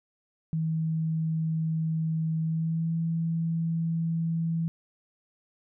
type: tone with pitch glide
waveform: sine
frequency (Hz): 160.3 to 164.71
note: E3 to E3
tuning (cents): -48 to -1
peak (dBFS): -25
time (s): 0.53-4.68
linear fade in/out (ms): 0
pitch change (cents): +47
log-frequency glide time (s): 2.41-2.95
effects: none